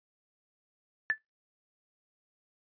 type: tone with exponential decay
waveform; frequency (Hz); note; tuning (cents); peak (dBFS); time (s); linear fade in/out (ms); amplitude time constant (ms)
sine; 1751; A6; -9; -20; 1.1-1.18; 0; 17
effects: noise-tail reverb RT60 0.2 s tail -23 dB re dry + resampled to 11025 Hz